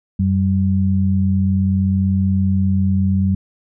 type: tone pair together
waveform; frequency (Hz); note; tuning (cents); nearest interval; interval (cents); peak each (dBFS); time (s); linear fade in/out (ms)
sine; 92 / 192.59; F#2 / G3; -9 / -30; octave + minor second; 1279; -16 / -16; 0.19-3.35; 5
effects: none